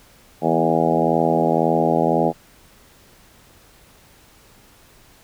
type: harmonic tone with a mistuned harmonic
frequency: 81.9 Hz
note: E2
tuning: 11 cents flat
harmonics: 2 / 3 / 4 / 5 / 6 / 7 / 8 / 9 / 10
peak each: -24 / -24 / -24 / -24 / -24 / -24 / -24 / -24 / -24 dBFS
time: 0.41-2.33 s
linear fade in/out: 50 ms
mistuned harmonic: 3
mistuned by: -18 cents
effects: pink hiss -51 dBFS RMS until 5.23 s